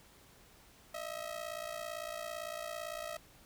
sawtooth ring-modulated tone, 640 Hz, D#5, 49 cents sharp, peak -33 dBFS, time 0.94-3.17 s, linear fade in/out 5 ms, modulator 28.9 Hz, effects pink hiss -61 dBFS RMS until 3.45 s

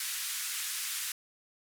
white band-pass noise, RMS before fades -36 dBFS, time 0-1.12 s, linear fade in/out 2 ms, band 1400 to 13000 Hz, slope 24 dB/octave, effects none

